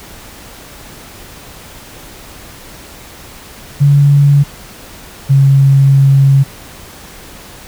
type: tone pair in turn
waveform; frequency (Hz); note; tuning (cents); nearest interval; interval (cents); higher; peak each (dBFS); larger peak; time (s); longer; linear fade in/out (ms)
sine; 142.5 / 137.11; C#3 / C#3; +48 / -19; minor second; 67; first; -4; neither; 3.8-4.44 / 5.29-6.44; second; 20
effects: pink hiss -34 dBFS RMS until 7.67 s